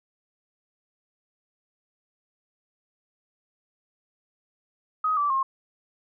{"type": "tone with pitch steps", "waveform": "sine", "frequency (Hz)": [1259, 1161.2, 1071], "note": ["D#6", "D6", "C6"], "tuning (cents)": [20, -20, 40], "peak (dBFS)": -21, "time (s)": [5.04, 5.43], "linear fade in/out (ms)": 5, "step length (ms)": 130, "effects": []}